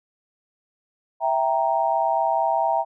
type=chord; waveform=sine; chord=E diminished; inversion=none; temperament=equal; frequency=659.3 / 784 / 932.3 Hz; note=E5 / G5 / Bb5; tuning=0 / 0 / 0 cents; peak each=-23 dBFS; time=1.2-2.85 s; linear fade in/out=50 ms; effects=none